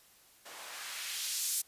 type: noise with band-pass filter sweep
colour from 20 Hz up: blue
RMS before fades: -38 dBFS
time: 0.45-1.62 s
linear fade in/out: 10 ms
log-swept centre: 540 to 8500 Hz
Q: 0.84
effects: white hiss -62 dBFS RMS until 1.67 s + resampled to 32000 Hz